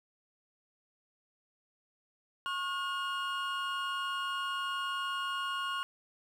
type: tone cluster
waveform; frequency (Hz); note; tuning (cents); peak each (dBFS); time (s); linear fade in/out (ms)
triangle; 1090 / 1433 / 2851; C#6 / F6 / F7; -29 / +44 / +35; -34 / -36 / -37; 2.46-5.83; 0
effects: none